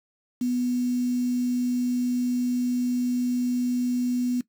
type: tone with quantisation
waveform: sine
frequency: 246.9 Hz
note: B3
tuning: in tune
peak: -22 dBFS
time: 0.41-4.41 s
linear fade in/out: 5 ms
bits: 7
effects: noise-tail reverb RT60 0.1 s tail -18 dB re dry